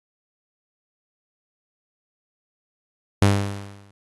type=tone with exponential decay; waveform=sawtooth; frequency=100 Hz; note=G2; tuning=35 cents sharp; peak=-8 dBFS; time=3.22-3.91 s; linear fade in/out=0 ms; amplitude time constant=150 ms; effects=AAC 32 kbps